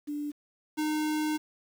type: tone pair in turn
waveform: sine / square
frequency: 293.7 / 306.3 Hz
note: D4 / D#4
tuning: 0 / -27 cents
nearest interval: minor second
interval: 73 cents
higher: second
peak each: -31 / -28 dBFS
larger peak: second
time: 0.07-0.32 / 0.77-1.38 s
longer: second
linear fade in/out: 20 ms
effects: 9-bit